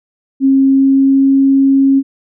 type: tone with pitch glide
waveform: sine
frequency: 270 to 271.9 Hz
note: C#4 to C#4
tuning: -45 to -33 cents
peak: -6 dBFS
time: 0.4-2.03 s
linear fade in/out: 50 ms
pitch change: +12 cents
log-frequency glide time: 0.67-1.35 s
effects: none